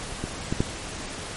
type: clicks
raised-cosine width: 3 ms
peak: -15 / -11 / -8 dBFS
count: 3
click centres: 0.24 / 0.525 / 0.605 s
effects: pink hiss -35 dBFS RMS until 1.36 s + MP3 48 kbps